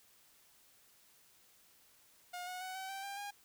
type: tone with pitch steps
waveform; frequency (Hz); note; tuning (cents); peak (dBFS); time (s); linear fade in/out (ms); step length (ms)
sawtooth; 715 / 730.4 / 746.2 / 762.3 / 778.8 / 795.6 / 812.8; F5 / F#5 / F#5 / G5 / G5 / G5 / G#5; +41 / -23 / +14 / -49 / -12 / +25 / -38; -38; 2.33-3.31; 10; 140
effects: white hiss -66 dBFS RMS until 3.44 s